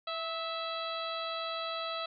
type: harmonic tone with a mistuned harmonic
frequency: 659.3 Hz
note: E5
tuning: in tune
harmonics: 1 / 2 / 3 / 4 / 5 / 6 / 7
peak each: -39 / -38 / -49 / -45 / -44 / -41 / -52 dBFS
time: 0.07-2.06 s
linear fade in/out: 5 ms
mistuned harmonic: 2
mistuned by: -29 cents
effects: none